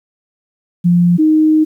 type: tone pair in turn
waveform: sine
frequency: 174.61 / 311.1 Hz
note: F3 / D#4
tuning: 0 / 0 cents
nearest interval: minor seventh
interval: 1000 cents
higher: second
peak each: -7 dBFS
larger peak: neither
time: 0.84-1.18 / 1.18-1.65 s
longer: second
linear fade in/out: 20 ms
effects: 8-bit